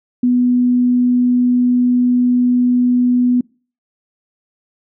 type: tone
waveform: sine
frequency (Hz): 246.9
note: B3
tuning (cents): 0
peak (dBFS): -10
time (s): 0.23-3.41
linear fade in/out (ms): 5
effects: noise-tail reverb RT60 0.4 s tail -26 dB re dry